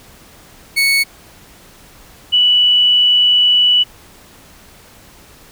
30% pulse / sine tone pair in turn, 2215 / 2957 Hz, C#7 / F#7, -2 / -2 cents, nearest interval perfect fourth, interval 500 cents, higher second, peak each -8 dBFS, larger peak neither, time 0.76-1.04 / 2.32-3.84 s, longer second, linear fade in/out 20 ms, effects pink hiss -43 dBFS RMS until 5.51 s

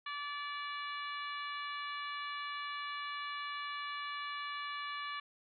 harmonic tone, 579 Hz, D5, 25 cents flat, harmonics 2 / 3 / 4 / 5 / 6 / 7, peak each -41 / -45 / -47 / -49 / -51 / -52 dBFS, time 0.06-5.2 s, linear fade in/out 5 ms, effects none

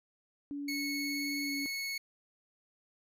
sine tone with pitch glide, 285.6 to 281.2 Hz, D4 to C#4, -48 to +25 cents, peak -36 dBFS, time 0.51-1.66 s, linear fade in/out 0 ms, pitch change -27 cents, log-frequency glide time 1.44-1.52 s
25% pulse tone with vibrato, 2200 Hz, C#7, 14 cents flat, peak -31 dBFS, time 0.68-1.98 s, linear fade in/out 5 ms, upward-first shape sine, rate 19 Hz, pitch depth 11 cents each way
effects none

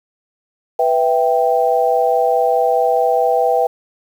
sine chord, E minor, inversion second, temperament equal, 493.9 / 659.3 / 784 Hz, B4 / E5 / G5, 0 / 0 / 0 cents, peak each -16 / -17 / -16 dBFS, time 0.79-3.67 s, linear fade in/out 5 ms, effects 7-bit

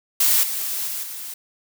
blue noise with level steps, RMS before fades -17 / -26 / -28 / -33 dBFS, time 0.2-1.34 s, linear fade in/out 5 ms, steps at 0.43 / 0.87 / 1.03 s, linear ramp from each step 5 ms, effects none

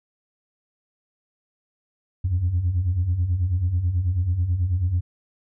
sine beating tone pair, 82.41 / 91.61 Hz, E2 / F#2, 0 / -17 cents, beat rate 9.2 Hz, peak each -25 / -19 dBFS, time 2.24-5.01 s, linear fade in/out 10 ms, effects tanh soft clip ceiling -15 dBFS

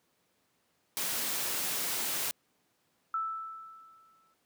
white noise, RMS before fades -33 dBFS, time 0.97-2.31 s, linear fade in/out 0 ms
sine tone with exponential decay, 1318.5 Hz, E6, in tune, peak -28 dBFS, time 3.14-4.34 s, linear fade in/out 2 ms, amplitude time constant 260 ms
effects pink hiss -73 dBFS RMS until 4.45 s + high-pass 150 Hz 12 dB/octave

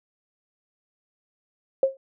sine tone with exponential decay, 536 Hz, C5, 42 cents sharp, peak -12 dBFS, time 1.83-1.97 s, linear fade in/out 2 ms, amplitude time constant 30 ms, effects none

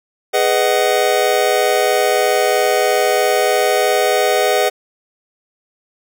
square chord, G# minor seventh, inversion none, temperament just, 415.3 / 498.4 / 623 / 747.5 Hz, G#4 / B4 / D#5 / F#5, 0 / +16 / +2 / +17 cents, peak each -19 dBFS, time 0.33-4.7 s, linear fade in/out 20 ms, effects none

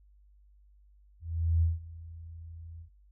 sine tone with ADSR envelope, 82.8 Hz, E2, 8 cents sharp, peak -21 dBFS, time 1.2-2.9 s, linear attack 420 ms, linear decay 170 ms, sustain -21 dB, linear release 100 ms, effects added 50 Hz sine -57 dBFS peak until 3.11 s

